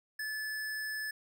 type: tone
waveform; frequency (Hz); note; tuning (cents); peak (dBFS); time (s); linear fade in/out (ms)
square; 1732; A6; -28; -36; 0.19-1.11; 5
effects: none